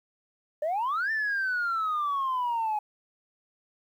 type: exponential two-way sweep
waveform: sine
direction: up then down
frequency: 582 to 1800 to 834 Hz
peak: -24 dBFS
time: 0.62-2.79 s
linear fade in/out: 5 ms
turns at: 1.11 s
effects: tanh soft clip ceiling -23 dBFS + 10-bit